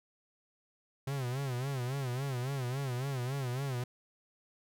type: tone with vibrato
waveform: 45% pulse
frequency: 130.81 Hz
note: C3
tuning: in tune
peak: -33 dBFS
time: 1.07-3.84 s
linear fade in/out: 5 ms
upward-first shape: sine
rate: 3.6 Hz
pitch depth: 130 cents each way
effects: none